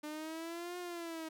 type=exponential two-way sweep; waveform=sawtooth; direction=up then down; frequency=298.6 to 358.3 to 316.3 Hz; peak=-37 dBFS; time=0.03-1.29 s; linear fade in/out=10 ms; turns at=0.78 s; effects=none

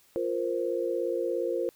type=chord; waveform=sine; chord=F suspended fourth; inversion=none; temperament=equal; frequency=349.2 / 466.2 / 523.3 Hz; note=F4 / Bb4 / C5; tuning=0 / 0 / 0 cents; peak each=-31 dBFS; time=0.16-1.69 s; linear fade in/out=0 ms; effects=white hiss -62 dBFS RMS until 1.75 s

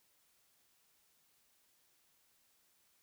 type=silence; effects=white hiss -73 dBFS RMS until 3.02 s

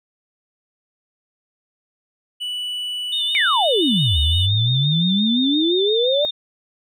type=tone; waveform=triangle; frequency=2960 Hz; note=F#7; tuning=in tune; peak=-22 dBFS; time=2.4-4.47 s; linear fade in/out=20 ms
type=tone with vibrato; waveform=sine; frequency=3605 Hz; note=A7; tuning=41 cents sharp; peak=-20 dBFS; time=3.12-6.31 s; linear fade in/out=10 ms; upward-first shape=sine; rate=5.8 Hz; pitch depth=42 cents each way
type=exponential two-way sweep; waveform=sine; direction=down then up; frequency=2375 to 73.3 to 607 Hz; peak=-16 dBFS; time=3.35-6.25 s; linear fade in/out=0 ms; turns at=4.19 s
effects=none

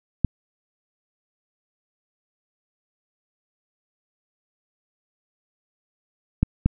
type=clicks; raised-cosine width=5 ms; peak=-5 dBFS; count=3; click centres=0.247 / 6.43 / 6.66 s; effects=none

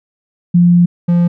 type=tone pair in turn; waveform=sine / triangle; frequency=174.61 / 173.3 Hz; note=F3 / F3; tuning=0 / -13 cents; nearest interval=unison; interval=13 cents; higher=first; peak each=-5 / -6 dBFS; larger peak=first; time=0.54-0.86 / 1.08-1.28 s; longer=first; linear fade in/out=10 ms; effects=none

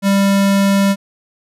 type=tone; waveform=square; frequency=197.5 Hz; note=G3; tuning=13 cents sharp; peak=-11 dBFS; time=0.02-0.96 s; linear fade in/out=50 ms; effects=resampled to 32000 Hz

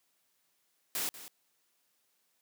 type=noise with echo; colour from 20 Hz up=white; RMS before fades=-34 dBFS; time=0.95-1.09 s; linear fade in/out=0 ms; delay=190 ms; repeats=1; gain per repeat=-14 dB; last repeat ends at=1.28 s; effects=white hiss -75 dBFS RMS until 2.41 s + high-pass 150 Hz 12 dB/octave

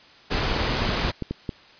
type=noise; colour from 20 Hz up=pink; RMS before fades=-24 dBFS; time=0.3-1.12 s; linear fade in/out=20 ms
type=clicks; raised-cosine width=3 ms; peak=-14 dBFS; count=6; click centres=0.82 / 0.892 / 1.05 / 1.223 / 1.31 / 1.492 s
effects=white hiss -50 dBFS RMS until 1.79 s + resampled to 11025 Hz

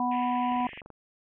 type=harmonic tone; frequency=246.9 Hz; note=B3; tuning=in tune; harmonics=1 / 3 / 4; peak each=-29 / -29 / -29 dBFS; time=0-0.67 s; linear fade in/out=2 ms
type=band-pass noise; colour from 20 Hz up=pink; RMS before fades=-45 dBFS; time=0.11-0.81 s; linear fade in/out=5 ms; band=1800 to 3000 Hz; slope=96 dB/octave
type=click train; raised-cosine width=1 ms; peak=-32 dBFS; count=10; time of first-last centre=0.52-0.903 s; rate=23.5 Hz
effects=none

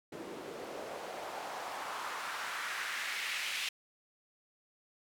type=noise with band-pass filter sweep; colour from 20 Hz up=white; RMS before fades=-40 dBFS; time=0.12-3.69 s; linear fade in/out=5 ms; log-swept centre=340 to 2700 Hz; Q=1.9; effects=none

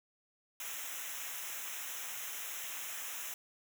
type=noise with comb filter; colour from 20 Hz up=white; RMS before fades=-42 dBFS; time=0.6-3.34 s; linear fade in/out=2 ms; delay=0.22 ms; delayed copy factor=-1; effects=none

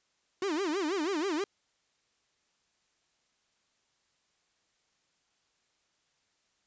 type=tone with vibrato; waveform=45% pulse; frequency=346.8 Hz; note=F4; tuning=12 cents flat; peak=-29 dBFS; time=0.42-1.44 s; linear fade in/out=2 ms; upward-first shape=sine; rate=6.2 Hz; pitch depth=270 cents each way; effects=white hiss -74 dBFS RMS until 6.66 s + resampled to 16000 Hz

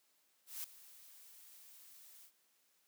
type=noise with ADSR envelope; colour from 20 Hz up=blue; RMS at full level=-42 dBFS; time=0.46-2.32 s; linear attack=180 ms; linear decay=4 ms; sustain=-17 dB; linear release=77 ms; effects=white hiss -75 dBFS RMS until 2.87 s + high-pass 200 Hz 12 dB/octave

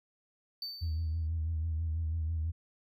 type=tone with exponential decay; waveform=triangle; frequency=4561 Hz; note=C#8; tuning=49 cents sharp; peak=-33 dBFS; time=0.62-1.27 s; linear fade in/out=2 ms; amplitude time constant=140 ms
type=tone with vibrato; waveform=sine; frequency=80.6 Hz; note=E2; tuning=38 cents flat; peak=-29 dBFS; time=0.81-2.52 s; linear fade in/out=20 ms; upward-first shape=sine; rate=6.1 Hz; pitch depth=56 cents each way
effects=tanh soft clip ceiling -26 dBFS

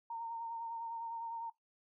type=tone with vibrato; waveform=sine; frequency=920 Hz; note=A#5; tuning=23 cents flat; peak=-39 dBFS; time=0.1-1.5 s; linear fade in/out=5 ms; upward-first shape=triangle; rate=9.9 Hz; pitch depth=33 cents each way; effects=noise-tail reverb RT60 0.2 s tail -23 dB re dry

